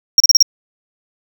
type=tone bursts; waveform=triangle; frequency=5588 Hz; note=F8; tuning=in tune; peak=-3 dBFS; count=5; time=0.18-0.426 s; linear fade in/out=2 ms; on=22 ms; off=34 ms; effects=none